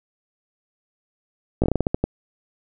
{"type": "slowing click train", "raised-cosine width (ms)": 2, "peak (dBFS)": -6, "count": 10, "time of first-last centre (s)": [1.62, 2.04], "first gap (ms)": 17, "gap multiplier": 1.24, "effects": []}